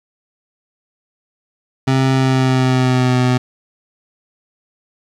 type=tone with pitch glide; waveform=25% pulse; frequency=132.5 to 126.01 Hz; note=C3 to B2; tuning=+22 to +35 cents; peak=-8 dBFS; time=1.87-3.38 s; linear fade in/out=10 ms; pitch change=-87 cents; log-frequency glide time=2.13-3.18 s; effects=low-pass 6000 Hz 12 dB/octave + 8-bit